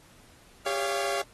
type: tone cluster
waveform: sawtooth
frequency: 400.8 / 560 / 691 Hz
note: G4 / C#5 / F5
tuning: +38 / +18 / -19 cents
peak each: -28 dBFS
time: 0.66-1.22 s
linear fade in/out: 5 ms
effects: pink hiss -57 dBFS RMS until 1.33 s + AAC 32 kbps